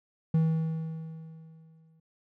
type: tone with exponential decay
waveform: triangle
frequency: 160.9 Hz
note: E3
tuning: 42 cents flat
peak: -18 dBFS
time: 0.34-2 s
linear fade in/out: 5 ms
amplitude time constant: 360 ms
effects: none